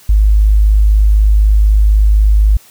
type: tone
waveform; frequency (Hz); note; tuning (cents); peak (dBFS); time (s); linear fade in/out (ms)
sine; 52; G#1; +3; -5; 0.09-2.57; 5
effects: white hiss -43 dBFS RMS until 2.7 s